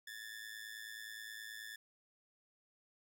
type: ring-modulated tone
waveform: sawtooth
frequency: 1749 Hz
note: A6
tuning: 11 cents flat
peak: -40 dBFS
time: 0.07-1.76 s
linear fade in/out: 5 ms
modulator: 54.7 Hz
effects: none